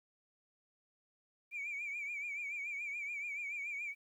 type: tone with vibrato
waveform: sine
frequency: 2327 Hz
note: D7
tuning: 17 cents flat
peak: -37 dBFS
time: 1.51-3.95 s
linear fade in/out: 50 ms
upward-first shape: triangle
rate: 7 Hz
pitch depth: 97 cents each way
effects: tanh soft clip ceiling -35 dBFS + 12-bit

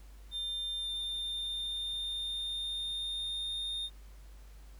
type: tone with pitch glide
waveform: triangle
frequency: 3600 to 3657 Hz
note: A7 to A#7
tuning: +39 to -34 cents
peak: -33 dBFS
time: 0.31-3.9 s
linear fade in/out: 50 ms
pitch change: +27 cents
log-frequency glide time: 0.76-3.75 s
effects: added 50 Hz sine -49 dBFS peak until 4.79 s + pink hiss -63 dBFS RMS until 4.79 s

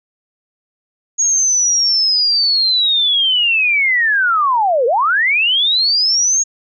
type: linear two-way sweep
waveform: sine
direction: down then up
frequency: 6645 to 448.8 to 6645 Hz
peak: -11 dBFS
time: 1.18-6.44 s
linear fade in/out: 20 ms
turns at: 4.86 s
effects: none

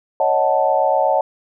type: chord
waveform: sine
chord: D# half-diminished seventh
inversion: third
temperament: equal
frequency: 554.4 / 622.3 / 740 / 880 Hz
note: C#5 / D#5 / F#5 / A5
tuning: 0 / 0 / 0 / 0 cents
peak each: -19 dBFS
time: 0.2-1.21 s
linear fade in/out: 2 ms
effects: none

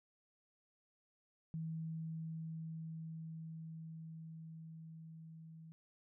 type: tone with level ramp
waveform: sine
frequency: 161.3 Hz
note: E3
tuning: 37 cents flat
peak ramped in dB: -39 to -52 dBFS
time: 1.54-5.72 s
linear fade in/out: 0 ms
effects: none

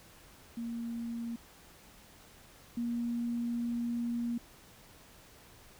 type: tone pair in turn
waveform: sine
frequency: 233.1 / 236.6 Hz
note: A#3 / A#3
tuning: 0 / +26 cents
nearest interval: unison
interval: 26 cents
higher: second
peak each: -35 / -31 dBFS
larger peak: second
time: 0.57-1.36 / 2.77-4.38 s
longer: second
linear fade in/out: 5 ms
effects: pink hiss -57 dBFS RMS until 5.79 s

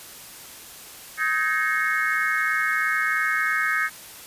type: tone cluster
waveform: sine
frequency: 1267 / 1561 / 1684 / 1853 / 2174 Hz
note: D#6 / G6 / G#6 / A#6 / C#7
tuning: +31 / -8 / +24 / -11 / -34 cents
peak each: -27 dBFS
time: 1.17-3.9 s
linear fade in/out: 50 ms
effects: white hiss -42 dBFS RMS until 4.26 s + resampled to 32000 Hz

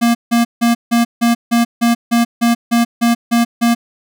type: tone bursts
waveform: square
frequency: 234.7 Hz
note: A#3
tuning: 12 cents sharp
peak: -10 dBFS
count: 13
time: 0.01-3.75 s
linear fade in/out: 20 ms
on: 140 ms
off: 160 ms
effects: none

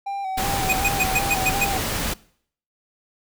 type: tone with vibrato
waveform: triangle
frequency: 777 Hz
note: G5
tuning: 16 cents flat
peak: -23 dBFS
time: 0.06-1.78 s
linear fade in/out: 10 ms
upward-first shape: square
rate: 2.7 Hz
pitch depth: 38 cents each way
type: noise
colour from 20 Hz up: pink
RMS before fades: -25 dBFS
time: 0.37-2.14 s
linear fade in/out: 10 ms
type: tone bursts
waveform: square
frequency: 2489 Hz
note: D#7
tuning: in tune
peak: -18 dBFS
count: 7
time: 0.69-1.651 s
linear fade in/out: 10 ms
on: 43 ms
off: 110 ms
effects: noise-tail reverb RT60 0.6 s tail -22 dB re dry

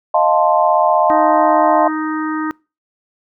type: chord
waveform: sine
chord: F dominant seventh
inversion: third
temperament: equal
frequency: 622.3 / 698.5 / 880 / 1046.5 Hz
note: Eb5 / F5 / A5 / C6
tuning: 0 / 0 / 0 / 0 cents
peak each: -15 / -15 / -16 / -17 dBFS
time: 0.14-1.88 s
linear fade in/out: 5 ms
type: harmonic tone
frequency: 311.1 Hz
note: D#4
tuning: in tune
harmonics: 1 / 3 / 4 / 5 / 6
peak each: -19 / -28 / -25 / -31 / -31 dBFS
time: 1.1-2.51 s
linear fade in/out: 0 ms
effects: noise-tail reverb RT60 0.3 s tail -25 dB re dry

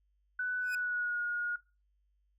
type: tone with pitch glide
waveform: sine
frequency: 1493 to 1437.2 Hz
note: F#6 to F6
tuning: +15 to +49 cents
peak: -31 dBFS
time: 0.39-1.56 s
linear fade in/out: 5 ms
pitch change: -66 cents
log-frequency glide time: 0.64-1.21 s
type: tone with exponential growth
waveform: sawtooth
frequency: 2503 Hz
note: D#7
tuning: 10 cents sharp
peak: -34 dBFS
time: 0.61-0.75 s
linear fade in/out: 2 ms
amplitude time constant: 30 ms
effects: noise-tail reverb RT60 0.3 s tail -22 dB re dry + added 50 Hz sine -70 dBFS peak until 2.38 s

